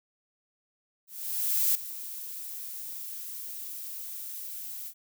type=noise with ADSR envelope; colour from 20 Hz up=violet; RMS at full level=-24 dBFS; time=1.07-4.94 s; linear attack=680 ms; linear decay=4 ms; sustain=-15 dB; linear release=69 ms; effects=none